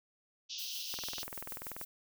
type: band-pass noise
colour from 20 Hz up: white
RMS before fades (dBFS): -43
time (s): 0.49-1.24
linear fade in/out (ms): 20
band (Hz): 2700 to 6200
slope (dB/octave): 96
type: noise with tremolo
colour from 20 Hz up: violet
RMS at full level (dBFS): -43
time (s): 0.58-1.85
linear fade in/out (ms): 10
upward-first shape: sine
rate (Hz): 6.6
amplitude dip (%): 50
type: click train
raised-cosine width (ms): 0.5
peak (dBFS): -28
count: 19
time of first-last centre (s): 0.94-1.814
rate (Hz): 20.6
effects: none